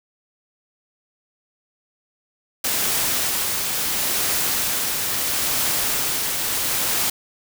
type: noise with tremolo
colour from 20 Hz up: white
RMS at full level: -21 dBFS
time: 2.64-7.1 s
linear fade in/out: 5 ms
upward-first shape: triangle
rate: 0.74 Hz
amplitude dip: 30%
effects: none